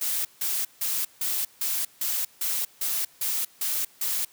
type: noise bursts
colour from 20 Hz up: blue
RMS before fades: -27 dBFS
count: 11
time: 0.01-4.25 s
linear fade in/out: 5 ms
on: 240 ms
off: 160 ms
effects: white hiss -56 dBFS RMS until 4.32 s + high-pass 80 Hz 12 dB/octave